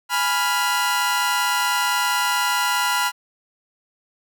sawtooth chord, F diminished, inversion first, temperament equal, 830.6 / 987.8 / 1396.9 Hz, Ab5 / Cb6 / F6, 0 / 0 / 0 cents, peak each -23 / -18 / -19 dBFS, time 0.09-3.12 s, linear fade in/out 50 ms, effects none

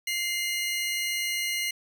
sawtooth tone pair together, 2093 / 2876 Hz, C7 / F#7, 0 / -50 cents, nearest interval tritone, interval 550 cents, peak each -25 / -29 dBFS, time 0.07-1.71 s, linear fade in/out 5 ms, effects none

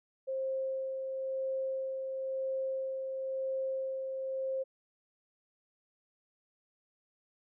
sine tone with tremolo, 530 Hz, C5, 22 cents sharp, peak -31 dBFS, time 0.27-4.64 s, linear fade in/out 20 ms, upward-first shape sine, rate 0.98 Hz, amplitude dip 35%, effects none

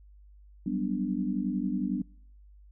sine chord, G major seventh, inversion third, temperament equal, 185 / 196 / 246.9 / 293.7 Hz, F#3 / G3 / B3 / D4, 0 / 0 / 0 / 0 cents, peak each -35 / -32 / -32 / -33 dBFS, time 0.66-2.02 s, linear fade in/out 5 ms, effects noise-tail reverb RT60 0.6 s tail -25 dB re dry + added 50 Hz sine -51 dBFS peak until 2.71 s

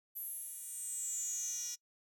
10% pulse tone with high-pass filter sweep, 480.5 Hz, B4, 48 cents flat, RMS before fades -41 dBFS, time 0.15-1.76 s, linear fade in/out 20 ms, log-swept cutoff 12000 to 5400 Hz, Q 9, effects noise-tail reverb RT60 0.1 s tail -24 dB re dry

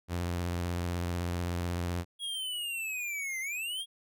sawtooth tone with vibrato, 87.31 Hz, F2, in tune, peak -27 dBFS, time 0.08-2.05 s, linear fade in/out 50 ms, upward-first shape sine, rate 16 Hz, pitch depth 34 cents each way
square linear two-way sweep, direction down then up, 3322 to 2045 to 3322 Hz, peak -34 dBFS, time 2.19-3.86 s, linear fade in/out 50 ms, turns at 3.4 s
effects none

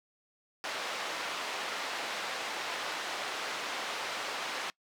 pink band-pass noise, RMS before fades -37 dBFS, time 0.64-4.7 s, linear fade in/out 0 ms, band 650 to 4500 Hz, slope 12 dB/octave, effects noise-tail reverb RT60 0.1 s tail -24 dB re dry

